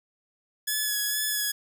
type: tone with vibrato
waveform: 5% pulse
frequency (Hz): 1699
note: G#6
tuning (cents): +39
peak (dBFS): -15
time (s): 0.67-1.52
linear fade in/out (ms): 10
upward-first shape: sine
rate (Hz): 2.2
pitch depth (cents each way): 23
effects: none